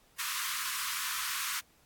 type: high-pass noise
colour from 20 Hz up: pink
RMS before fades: -35 dBFS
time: 0.18-1.61 s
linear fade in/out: 20 ms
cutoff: 1000 Hz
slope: 96 dB/octave
effects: pink hiss -65 dBFS RMS until 1.85 s + AAC 64 kbps